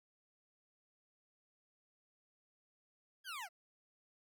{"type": "linear sweep", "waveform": "20% pulse", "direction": "down", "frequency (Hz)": [1661.2, 636], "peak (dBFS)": -38, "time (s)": [3.24, 3.49], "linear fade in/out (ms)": 50, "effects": []}